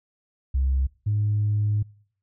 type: tone pair in turn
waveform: sine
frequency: 66.5 / 104.74 Hz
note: C2 / G#2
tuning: +29 / +15 cents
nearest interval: minor sixth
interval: 786 cents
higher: second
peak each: -18 / -19 dBFS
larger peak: first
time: 0.54-0.87 / 1.06-1.83 s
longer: second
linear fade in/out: 10 ms
effects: noise-tail reverb RT60 0.6 s tail -25 dB re dry + tanh soft clip ceiling -16 dBFS